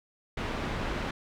pink low-pass noise, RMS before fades -33 dBFS, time 0.37-1.11 s, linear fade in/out 5 ms, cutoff 2700 Hz, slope 12 dB/octave, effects none

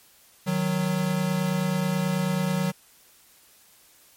square tone pair together, 155.56 / 184.82 Hz, D#3 / F#3, 0 / -2 cents, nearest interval minor third, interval 298 cents, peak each -28 / -25 dBFS, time 0.46-2.72 s, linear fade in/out 20 ms, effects white hiss -56 dBFS RMS until 4.16 s + MP3 64 kbps

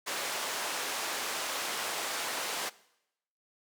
pink band-pass noise, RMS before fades -35 dBFS, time 0.06-2.7 s, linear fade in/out 20 ms, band 600 to 11000 Hz, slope 12 dB/octave, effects noise-tail reverb RT60 0.8 s tail -20 dB re dry

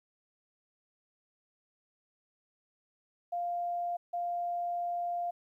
sine tone bursts at uneven times, 698.5 Hz, F5, in tune, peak -31 dBFS, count 2, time 3.32-3.97 / 4.13-5.31 s, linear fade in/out 10 ms, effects 12-bit

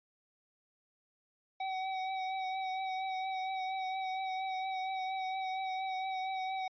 square tone with vibrato, 758 Hz, F#5, 42 cents sharp, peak -35 dBFS, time 1.6-6.68 s, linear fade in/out 5 ms, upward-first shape triangle, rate 4.3 Hz, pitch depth 24 cents each way, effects resampled to 11025 Hz

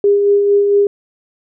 sine tone with tremolo, 405 Hz, G#4, 43 cents flat, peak -7 dBFS, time 0.04-0.87 s, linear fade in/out 2 ms, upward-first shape sine, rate 4.4 Hz, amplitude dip 35%, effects none

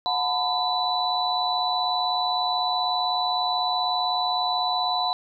sine tone cluster, 723 / 888 / 1004 / 3971 Hz, F#5 / A5 / B5 / B7, -40 / +16 / +28 / +9 cents, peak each -26 / -31 / -28 / -26 dBFS, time 0.06-5.13 s, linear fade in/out 0 ms, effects none

